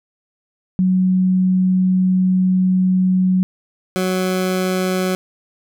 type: tone pair in turn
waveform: sine / 20% pulse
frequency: 185.3 / 185.3 Hz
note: F#3 / F#3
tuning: +3 / +3 cents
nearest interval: unison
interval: 0 cents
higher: neither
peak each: -12 dBFS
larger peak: neither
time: 0.79-3.43 / 3.96-5.15 s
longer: first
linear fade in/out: 0 ms
effects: none